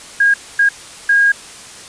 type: tone bursts at uneven times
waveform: sine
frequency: 1630 Hz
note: G#6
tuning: 33 cents flat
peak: -8 dBFS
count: 3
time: 0.2-0.34 / 0.59-0.69 / 1.09-1.32 s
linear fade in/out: 5 ms
effects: white hiss -35 dBFS RMS until 1.88 s + resampled to 22050 Hz